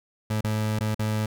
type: tone with dropouts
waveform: 30% pulse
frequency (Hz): 107.8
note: A2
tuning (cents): -35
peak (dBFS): -21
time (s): 0.3-1.26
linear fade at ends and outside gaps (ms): 5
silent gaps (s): 0.409-0.442 / 0.791-0.807 / 0.946-0.993
effects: none